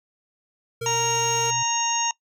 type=tone with vibrato; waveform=sine; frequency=122.8 Hz; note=B2; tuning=9 cents flat; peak=-34 dBFS; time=0.81-1.63 s; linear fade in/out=5 ms; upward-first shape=sine; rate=12 Hz; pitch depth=9 cents each way
type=tone; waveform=square; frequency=461.5 Hz; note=A#4; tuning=17 cents flat; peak=-28 dBFS; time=0.81-1.51 s; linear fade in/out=10 ms
type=harmonic tone; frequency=932.3 Hz; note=A#5; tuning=in tune; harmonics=1 / 2 / 3 / 4 / 6 / 7; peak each=-25 / -37 / -28 / -36 / -34 / -25 dBFS; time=0.86-2.11 s; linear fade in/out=2 ms
effects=noise-tail reverb RT60 0.1 s tail -22 dB re dry